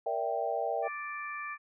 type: chord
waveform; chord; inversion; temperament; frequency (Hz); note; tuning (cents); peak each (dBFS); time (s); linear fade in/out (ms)
sine; E half-diminished seventh; second; equal with one note detuned; 466.2 / 579.9 / 659.3 / 784; Bb4 / D5 / E5 / G5; 0 / -22 / 0 / 0; -36 / -36 / -34 / -34; 0.06-0.88; 5
type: harmonic tone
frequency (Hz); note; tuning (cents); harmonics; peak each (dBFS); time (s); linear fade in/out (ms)
587.3; D5; 0; 2 / 3 / 4; -39 / -41 / -42; 0.82-1.58; 50
effects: none